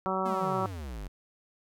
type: harmonic tone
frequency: 189.1 Hz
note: F#3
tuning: 38 cents sharp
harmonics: 1 / 2 / 3 / 4 / 5 / 6 / 7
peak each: -35 / -35 / -35 / -35 / -35 / -35 / -35 dBFS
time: 0.06-0.66 s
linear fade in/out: 0 ms
type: exponential sweep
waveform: square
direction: down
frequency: 246.9 to 43.89 Hz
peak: -37 dBFS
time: 0.25-1.08 s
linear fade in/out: 10 ms
effects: none